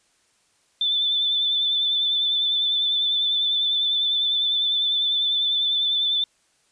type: tone with vibrato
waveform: sine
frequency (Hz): 3520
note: A7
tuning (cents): 0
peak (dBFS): -19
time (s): 0.81-6.24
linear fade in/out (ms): 2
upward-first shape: sine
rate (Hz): 10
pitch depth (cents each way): 29
effects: white hiss -64 dBFS RMS until 6.71 s + resampled to 22050 Hz